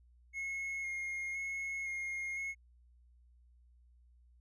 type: tone with vibrato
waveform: triangle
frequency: 2157 Hz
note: C#7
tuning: 48 cents flat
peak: -35 dBFS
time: 0.33-2.55 s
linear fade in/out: 50 ms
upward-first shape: square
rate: 0.98 Hz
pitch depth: 14 cents each way
effects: added 60 Hz sine -61 dBFS peak until 4.4 s + resampled to 24000 Hz